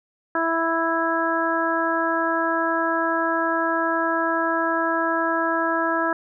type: harmonic tone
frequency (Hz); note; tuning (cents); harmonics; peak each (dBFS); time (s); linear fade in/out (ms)
329.6; E4; 0; 1 / 2 / 3 / 4 / 5; -26 / -26 / -26 / -26 / -26; 0.35-6.13; 2
effects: none

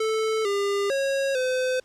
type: tone with pitch steps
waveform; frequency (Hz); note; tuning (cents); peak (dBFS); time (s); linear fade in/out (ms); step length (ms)
square; 439.4 / 401.7 / 547 / 511; A4 / G4 / C#5 / C5; -2 / +42 / -23 / -41; -23; 0-1.8; 5; 450
effects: pink hiss -60 dBFS RMS until 1.84 s + low-pass 8000 Hz 12 dB/octave

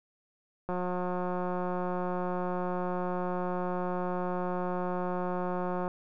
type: click train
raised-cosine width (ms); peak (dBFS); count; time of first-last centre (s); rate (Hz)
1; -20; 935; 0.69-5.879; 180
effects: none

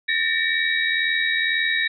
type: tone cluster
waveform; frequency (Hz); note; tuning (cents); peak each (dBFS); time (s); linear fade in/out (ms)
sine; 1791 / 1873 / 2287 / 3810; A6 / A#6 / D7 / A#7; +30 / +8 / -47 / +37; -23 / -25 / -26 / -25; 0.08-1.88; 10
effects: none

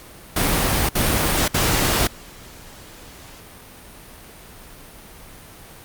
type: noise bursts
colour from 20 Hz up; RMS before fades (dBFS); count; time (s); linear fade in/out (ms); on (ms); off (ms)
pink; -19; 3; 0.36-2.072; 5; 530; 61
effects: pink hiss -42 dBFS RMS until 5.84 s + Opus 48 kbps

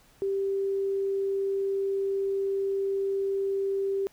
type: tone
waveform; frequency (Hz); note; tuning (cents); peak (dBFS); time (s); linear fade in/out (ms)
sine; 392; G4; 0; -25; 0.22-4.07; 0
effects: pink hiss -60 dBFS RMS until 4.12 s

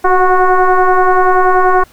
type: tone with frequency modulation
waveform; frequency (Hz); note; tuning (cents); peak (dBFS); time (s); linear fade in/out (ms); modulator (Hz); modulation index
sine; 362.8; F#4; -34; -6; 0.04-1.84; 10; 368; 2.7
effects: pink hiss -45 dBFS RMS until 1.92 s

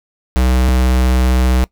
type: tone pair in turn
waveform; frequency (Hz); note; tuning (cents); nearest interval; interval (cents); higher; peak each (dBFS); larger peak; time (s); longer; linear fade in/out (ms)
square; 63.2 / 63.2; B1 / B1; +41 / +41; unison; 0; neither; -11; neither; 0.36-0.69 / 0.69-1.64; second; 0
effects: noise-tail reverb RT60 0.1 s tail -21 dB re dry

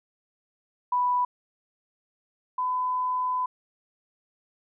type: tone pair in turn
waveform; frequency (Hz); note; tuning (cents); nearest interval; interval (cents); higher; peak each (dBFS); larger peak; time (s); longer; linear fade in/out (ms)
sine; 987.8 / 1006.2; B5 / B5; 0 / +32; unison; 32; second; -21 / -24; first; 0.92-1.25 / 2.58-3.46; second; 5
effects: none

